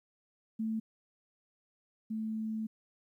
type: tone pair in turn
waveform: sine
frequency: 221.3 / 219.4 Hz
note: A3 / A3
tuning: +10 / -5 cents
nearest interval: unison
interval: 15 cents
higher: first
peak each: -31 / -33 dBFS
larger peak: first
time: 0.59-0.8 / 2.1-2.67 s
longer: second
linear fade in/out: 10 ms
effects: 12-bit